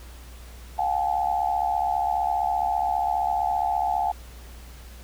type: tone cluster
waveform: sine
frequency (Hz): 714 / 783 / 858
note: F5 / G5 / A5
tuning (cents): +38 / -2 / -44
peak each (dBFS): -26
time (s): 0.78-4.12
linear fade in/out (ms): 10
effects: added 60 Hz sine -41 dBFS peak until 5.03 s + pink hiss -49 dBFS RMS until 5.03 s